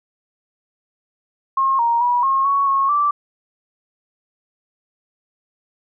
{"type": "tone with pitch steps", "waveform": "sine", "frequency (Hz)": [1075, 936, 971, 1080, 1114, 1093, 1167], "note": ["C6", "A#5", "B5", "C#6", "C#6", "C#6", "D6"], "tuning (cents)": [47, 7, -30, -45, 8, -25, -11], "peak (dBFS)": -14, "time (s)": [1.57, 3.11], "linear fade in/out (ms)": 5, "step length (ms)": 220, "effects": []}